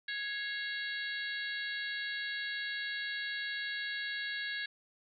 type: harmonic tone with a mistuned harmonic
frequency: 554.4 Hz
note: C#5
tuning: in tune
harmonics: 3 / 4 / 5 / 6 / 7 / 8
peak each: -37 / -44 / -49 / -47 / -43 / -48 dBFS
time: 0.08-4.66 s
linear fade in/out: 5 ms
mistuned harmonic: 4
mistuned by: -46 cents
effects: none